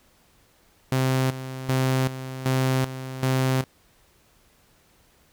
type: tone with tremolo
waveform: sawtooth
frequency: 130.81 Hz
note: C3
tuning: in tune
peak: -16 dBFS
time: 0.92-3.64 s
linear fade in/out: 2 ms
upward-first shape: square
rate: 1.3 Hz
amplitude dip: 75%
effects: pink hiss -60 dBFS RMS until 5.32 s